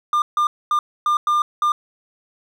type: tone bursts at uneven times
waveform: triangle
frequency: 1200 Hz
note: D6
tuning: 37 cents sharp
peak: -13 dBFS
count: 6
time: 0.13-0.22 / 0.37-0.47 / 0.71-0.79 / 1.06-1.17 / 1.27-1.42 / 1.62-1.72 s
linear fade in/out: 2 ms
effects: none